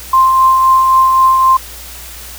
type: tone with tremolo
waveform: sine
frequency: 1049 Hz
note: C6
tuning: 4 cents sharp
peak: -4 dBFS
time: 0.13-1.57 s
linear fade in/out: 5 ms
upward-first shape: triangle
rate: 3.8 Hz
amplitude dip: 35%
effects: added 60 Hz sine -34 dBFS peak until 2.38 s + white hiss -31 dBFS RMS until 2.38 s